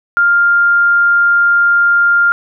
sine tone, 1400 Hz, F6, 4 cents sharp, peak -7 dBFS, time 0.17-2.32 s, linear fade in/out 0 ms, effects none

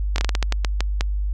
slowing click train, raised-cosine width 0.2 ms, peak -5 dBFS, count 11, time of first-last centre 0.16-1.009 s, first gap 22 ms, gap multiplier 1.28, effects added 50 Hz sine -20 dBFS peak until 1.33 s

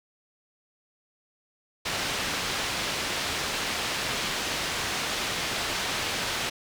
white low-pass noise, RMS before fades -30 dBFS, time 1.85-6.5 s, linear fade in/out 10 ms, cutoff 4300 Hz, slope 12 dB/octave, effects none

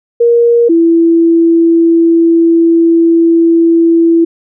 sine tone pair in turn, 471 / 333 Hz, A#4 / E4, +18 / +18 cents, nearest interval tritone, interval 600 cents, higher first, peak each -4 dBFS, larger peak neither, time 0.2-0.69 / 0.69-4.25 s, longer second, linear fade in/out 10 ms, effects none

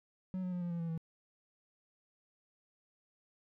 triangle tone with pitch steps, 186 / 181.96 / 178.01 / 174.15 / 170.37 / 166.67 / 163.05 Hz, F#3 / F#3 / F3 / F3 / F3 / E3 / E3, +9 / -29 / +33 / -5 / -43 / +19 / -19 cents, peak -33 dBFS, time 0.34-0.977 s, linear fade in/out 0 ms, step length 91 ms, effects none

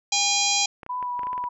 harmonic tone, 810 Hz, G#5, 43 cents flat, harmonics 1 / 3 / 4 / 5 / 6 / 7 / 8 / 9, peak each -28 / -28 / -28 / -28 / -28 / -28 / -28 / -28 dBFS, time 0.12-0.66 s, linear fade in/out 5 ms
clicks, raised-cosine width 0.5 ms, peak -24 dBFS, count 9, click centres 0.832 / 0.864 / 1.027 / 1.193 / 1.233 / 1.27 / 1.331 / 1.379 / 1.44 s
sine tone with vibrato, 987.8 Hz, B5, in tune, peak -26 dBFS, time 0.89-1.49 s, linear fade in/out 10 ms, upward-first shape sine, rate 2.9 Hz, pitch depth 17 cents each way
effects none

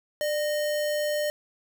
sine tone with sample-and-hold, 596 Hz, D5, 25 cents sharp, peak -24 dBFS, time 0.21-1.3 s, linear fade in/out 0 ms, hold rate 2450 Hz, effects none

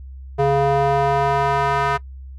square tone with band-pass filter sweep, 139.1 Hz, C#3, 6 cents sharp, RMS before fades -18 dBFS, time 0.38-1.98 s, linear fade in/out 20 ms, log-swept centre 560 to 1200 Hz, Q 1.7, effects noise-tail reverb RT60 0.1 s tail -22 dB re dry + added 66 Hz sine -33 dBFS peak until 2.38 s

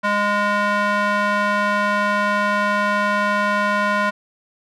square tone with band-pass filter, 205.8 Hz, G#3, 16 cents flat, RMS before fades -19 dBFS, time 0.03-4.11 s, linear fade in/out 20 ms, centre 1300 Hz, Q 1.7, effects none

